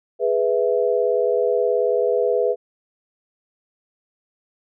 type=chord; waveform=sine; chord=E major; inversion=first; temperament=equal; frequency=415.3 / 493.9 / 659.3 Hz; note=G#4 / B4 / E5; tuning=0 / 0 / 0 cents; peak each=-21 / -19 / -24 dBFS; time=0.19-2.56 s; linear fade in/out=50 ms; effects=none